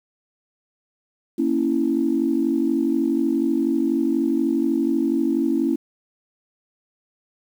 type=chord; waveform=sine; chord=A# diminished; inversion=none; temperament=equal; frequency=233.1 / 277.2 / 329.6 Hz; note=A#3 / C#4 / E4; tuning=0 / 0 / 0 cents; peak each=-24 / -21 / -21 dBFS; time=1.38-5.76 s; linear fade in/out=10 ms; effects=tanh soft clip ceiling -8 dBFS + 8-bit